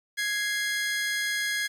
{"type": "tone pair together", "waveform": "sawtooth", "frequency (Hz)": [1661.2, 2093], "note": ["G#6", "C7"], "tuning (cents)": [0, 0], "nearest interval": "major third", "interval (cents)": 400, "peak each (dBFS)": [-24, -28], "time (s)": [0.17, 1.68], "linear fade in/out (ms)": 20, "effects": ["low-pass 12000 Hz 12 dB/octave", "9-bit"]}